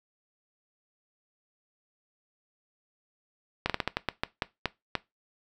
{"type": "slowing click train", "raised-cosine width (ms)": 0.3, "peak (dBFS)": -10, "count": 11, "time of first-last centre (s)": [3.66, 4.953], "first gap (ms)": 37, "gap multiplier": 1.26, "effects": ["noise-tail reverb RT60 0.2 s tail -19 dB re dry"]}